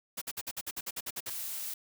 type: noise bursts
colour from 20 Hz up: white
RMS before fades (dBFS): -37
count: 12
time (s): 0.17-1.305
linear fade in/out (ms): 10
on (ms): 46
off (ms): 53
type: noise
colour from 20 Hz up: blue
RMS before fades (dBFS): -38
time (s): 1.3-1.74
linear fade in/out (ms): 5
effects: none